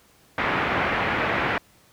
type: low-pass noise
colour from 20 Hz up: white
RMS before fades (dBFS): -24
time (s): 0.38-1.58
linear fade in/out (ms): 2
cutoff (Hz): 2200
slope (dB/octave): 24
effects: pink hiss -57 dBFS RMS until 1.92 s + high-pass 60 Hz 12 dB/octave

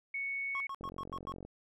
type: tone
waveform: sine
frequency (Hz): 2217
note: C#7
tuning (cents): 0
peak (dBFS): -34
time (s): 0.14-0.67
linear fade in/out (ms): 5
type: tone bursts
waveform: triangle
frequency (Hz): 1094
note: C#6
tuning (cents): -23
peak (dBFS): -36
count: 6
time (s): 0.55-1.322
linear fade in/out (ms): 0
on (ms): 52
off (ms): 92
type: click train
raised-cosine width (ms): 2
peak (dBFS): -33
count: 30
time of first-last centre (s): 0.81-1.45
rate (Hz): 45.3
effects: none

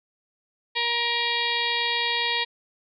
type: harmonic tone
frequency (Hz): 472.4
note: A#4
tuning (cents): +23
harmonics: 1 / 2 / 4 / 5 / 6 / 7 / 8 / 9 / 10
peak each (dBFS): -36 / -30 / -29 / -30 / -34 / -30 / -30 / -35 / -39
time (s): 0.75-2.45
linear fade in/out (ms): 20
effects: none

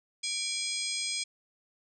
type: harmonic tone with a mistuned harmonic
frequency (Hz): 830.6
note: G#5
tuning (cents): 0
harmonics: 3 / 4 / 5 / 6 / 7 / 8 / 9 / 10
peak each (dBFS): -38 / -38 / -41 / -36 / -47 / -39 / -47 / -38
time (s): 0.23-1.24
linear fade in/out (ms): 10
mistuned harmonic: 3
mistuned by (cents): -99
effects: none

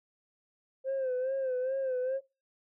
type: tone with vibrato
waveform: sine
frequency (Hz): 521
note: C5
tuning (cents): -7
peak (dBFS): -27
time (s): 0.84-2.21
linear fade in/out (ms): 50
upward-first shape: sine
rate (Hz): 2.4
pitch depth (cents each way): 67
effects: noise-tail reverb RT60 0.3 s tail -26 dB re dry + tanh soft clip ceiling -27 dBFS

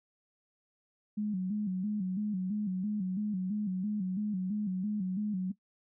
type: tone with vibrato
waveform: sine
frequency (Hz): 197.3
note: G3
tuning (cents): +11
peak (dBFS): -30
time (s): 1.17-5.52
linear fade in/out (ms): 10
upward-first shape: square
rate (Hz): 3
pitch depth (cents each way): 110
effects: noise-tail reverb RT60 0.1 s tail -17 dB re dry

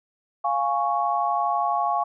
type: chord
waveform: sine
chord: Db major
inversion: first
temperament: equal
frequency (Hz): 698.5 / 830.6 / 1108.7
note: F5 / Ab5 / Db6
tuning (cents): 0 / 0 / 0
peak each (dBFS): -25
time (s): 0.44-2.04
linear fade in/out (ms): 10
effects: none

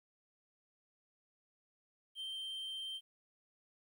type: tone with vibrato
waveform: triangle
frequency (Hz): 3136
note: G7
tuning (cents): 0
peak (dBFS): -39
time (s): 2.15-3.01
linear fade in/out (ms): 50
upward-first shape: triangle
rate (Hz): 17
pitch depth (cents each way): 10
effects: 12-bit

